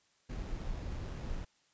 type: noise with sample-and-hold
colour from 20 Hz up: brown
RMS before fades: -39 dBFS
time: 0.29-1.45 s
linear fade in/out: 10 ms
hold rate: 4410 Hz
effects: white hiss -71 dBFS RMS until 1.73 s + resampled to 16000 Hz